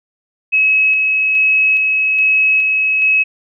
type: tone with tremolo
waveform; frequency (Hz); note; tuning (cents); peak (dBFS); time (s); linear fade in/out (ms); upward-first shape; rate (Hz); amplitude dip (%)
sine; 2567; E7; -47; -9; 0.52-3.24; 20; square; 1.2; 25
effects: none